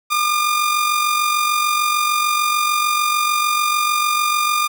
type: tone with amplitude modulation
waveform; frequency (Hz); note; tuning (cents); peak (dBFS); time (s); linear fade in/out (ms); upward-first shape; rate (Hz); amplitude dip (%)
sawtooth; 1207; D6; +47; -10; 0.1-4.68; 20; sine; 46.7; 45
effects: none